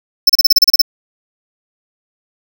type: tone bursts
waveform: square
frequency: 5290 Hz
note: E8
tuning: 5 cents sharp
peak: -4 dBFS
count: 10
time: 0.27-0.817 s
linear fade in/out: 5 ms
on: 25 ms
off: 33 ms
effects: 7-bit